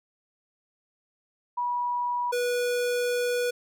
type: tone pair in turn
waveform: sine / square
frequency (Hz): 972 / 488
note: B5 / B4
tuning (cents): -28 / -21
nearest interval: octave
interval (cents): 1193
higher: first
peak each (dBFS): -25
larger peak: neither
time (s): 1.57-2.32 / 2.32-3.51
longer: second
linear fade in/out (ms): 10
effects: none